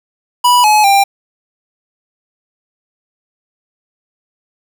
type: tone with pitch steps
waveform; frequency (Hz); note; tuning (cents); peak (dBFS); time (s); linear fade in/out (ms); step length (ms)
square; 981 / 850 / 793; B5 / G#5 / G5; -12 / +40 / +20; -7; 0.44-1.04; 10; 200
effects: 7-bit